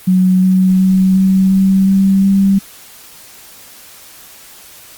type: tone with pitch steps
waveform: sine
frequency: 185 / 186.72 / 188.45 / 190.2 / 191.97 / 193.75 / 195.55 Hz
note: F#3 / F#3 / F#3 / F#3 / G3 / G3 / G3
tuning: 0 / +16 / +32 / +48 / -36 / -20 / -4 cents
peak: -7 dBFS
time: 0.07-2.59 s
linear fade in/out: 10 ms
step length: 360 ms
effects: white hiss -38 dBFS RMS until 4.97 s + Opus 32 kbps